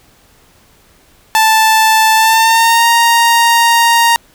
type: tone with pitch glide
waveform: sawtooth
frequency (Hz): 880 to 932.3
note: A5 to A#5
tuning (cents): 0 to 0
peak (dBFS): -3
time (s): 1.35-4.16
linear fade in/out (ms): 0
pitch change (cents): +100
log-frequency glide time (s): 2.15-2.87
effects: pink hiss -48 dBFS RMS until 4.34 s